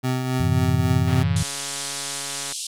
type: tone with tremolo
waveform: 25% pulse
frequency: 128.4 Hz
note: C3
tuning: 32 cents flat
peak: -16 dBFS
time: 0.03-1.24 s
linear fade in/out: 20 ms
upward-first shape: triangle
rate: 3.7 Hz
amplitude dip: 45%
type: chord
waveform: sine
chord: F# half-diminished seventh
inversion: none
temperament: equal with one note detuned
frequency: 92.5 / 110 / 133.02 / 164.81 Hz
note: F#2 / A2 / C3 / E3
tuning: 0 / 0 / +29 / 0 cents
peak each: -22 / -25 / -28 / -23 dBFS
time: 0.4-1.43 s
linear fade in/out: 5 ms
type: click train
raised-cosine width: 0.3 ms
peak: -18 dBFS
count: 203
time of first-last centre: 1.08-2.523 s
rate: 140 Hz
type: band-pass noise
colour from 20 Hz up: white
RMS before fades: -31 dBFS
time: 1.36-2.67 s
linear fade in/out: 5 ms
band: 3000 to 10000 Hz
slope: 48 dB/octave
effects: none